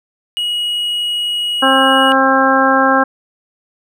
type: tone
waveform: triangle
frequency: 2902 Hz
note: F#7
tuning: 34 cents flat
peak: -14 dBFS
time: 0.37-2.12 s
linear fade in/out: 0 ms
type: harmonic tone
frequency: 266.6 Hz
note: C4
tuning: 33 cents sharp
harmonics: 1 / 2 / 3 / 4 / 5 / 6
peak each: -16 / -16 / -16 / -16 / -16 / -16 dBFS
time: 1.62-3.04 s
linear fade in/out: 10 ms
effects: none